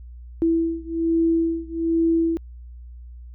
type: beating tone pair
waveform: sine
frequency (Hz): 329.6 / 330.8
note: E4 / E4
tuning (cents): 0 / +6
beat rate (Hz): 1.2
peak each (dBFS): -21 / -22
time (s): 0.42-2.37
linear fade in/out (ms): 0
effects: added 60 Hz sine -37 dBFS peak until 3.34 s